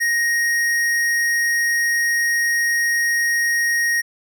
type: tone with tanh clipping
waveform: sine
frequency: 1872 Hz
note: A#6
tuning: 7 cents sharp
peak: -18 dBFS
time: 0-4.02 s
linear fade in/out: 20 ms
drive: 18 dB
effects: none